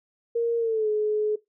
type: tone with pitch glide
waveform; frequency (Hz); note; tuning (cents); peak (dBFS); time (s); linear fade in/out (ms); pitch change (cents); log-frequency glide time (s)
sine; 466.2 to 425; A#4 to G#4; 0 to +40; -21; 0.35-1.36; 10; -160; 0.58-0.89
effects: noise-tail reverb RT60 0.2 s tail -21 dB re dry